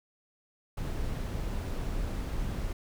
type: noise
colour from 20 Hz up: brown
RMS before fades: -33 dBFS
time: 0.77-2.73 s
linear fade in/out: 5 ms
effects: none